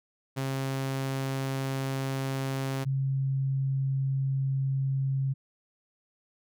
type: tone pair in turn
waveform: sawtooth / sine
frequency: 134.5 / 135.08 Hz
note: C3 / C#3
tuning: +48 / -44 cents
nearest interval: unison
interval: 8 cents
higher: second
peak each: -25 dBFS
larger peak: neither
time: 0.36-2.85 / 2.85-5.34 s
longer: neither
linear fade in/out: 20 ms
effects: none